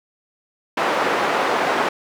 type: band-pass noise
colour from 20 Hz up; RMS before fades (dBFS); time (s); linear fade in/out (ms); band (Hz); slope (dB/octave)
white; -20; 0.77-1.89; 5; 340 to 1200; 12
effects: none